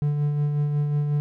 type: tone with tremolo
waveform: triangle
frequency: 146.83 Hz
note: D3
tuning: in tune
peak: -17 dBFS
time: 0.02-1.2 s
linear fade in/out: 0 ms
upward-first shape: sine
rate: 5.5 Hz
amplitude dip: 35%
effects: none